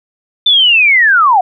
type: linear sweep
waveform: sine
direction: down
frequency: 3575 to 698.5 Hz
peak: -5 dBFS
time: 0.46-1.41 s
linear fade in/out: 5 ms
effects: none